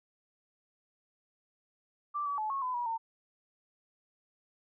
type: tone with pitch steps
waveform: sine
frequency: 1173 / 1143 / 861 / 1095 / 1010 / 964 / 907 Hz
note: D6 / D6 / A5 / C#6 / B5 / B5 / A#5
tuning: -2 / -47 / -38 / -22 / +39 / -42 / -48 cents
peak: -31 dBFS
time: 2.14-2.98 s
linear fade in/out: 20 ms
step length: 120 ms
effects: none